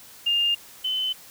sine tone pair in turn, 2812 / 3041 Hz, F7 / F#7, +11 / +47 cents, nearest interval minor second, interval 136 cents, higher second, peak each -19 / -23 dBFS, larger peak first, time 0.26-0.55 / 0.84-1.13 s, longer neither, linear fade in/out 10 ms, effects white hiss -47 dBFS RMS until 1.3 s

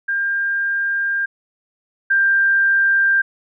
sine tone pair in turn, 1600 / 1586.2 Hz, G6 / G6, +35 / +20 cents, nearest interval unison, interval 15 cents, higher first, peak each -17 / -12 dBFS, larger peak second, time 0.08-1.26 / 2.1-3.22 s, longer first, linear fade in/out 10 ms, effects none

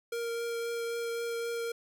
square tone with vibrato, 466.2 Hz, A#4, in tune, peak -33 dBFS, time 0.12-1.72 s, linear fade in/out 5 ms, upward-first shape triangle, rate 3.8 Hz, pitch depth 10 cents each way, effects none

